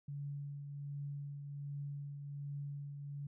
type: tone with tremolo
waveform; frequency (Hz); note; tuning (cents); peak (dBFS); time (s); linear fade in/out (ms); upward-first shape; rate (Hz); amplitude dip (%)
sine; 142.7; D3; -49; -39; 0.08-3.27; 5; triangle; 1.3; 45
effects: none